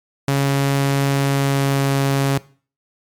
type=tone with pitch glide; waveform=sawtooth; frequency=138.7 to 137.66 Hz; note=C#3 to C#3; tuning=+1 to -12 cents; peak=-11 dBFS; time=0.28-2.38 s; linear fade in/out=2 ms; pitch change=-13 cents; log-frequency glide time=1.24-1.97 s; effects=noise-tail reverb RT60 0.4 s tail -19 dB re dry + MP3 96 kbps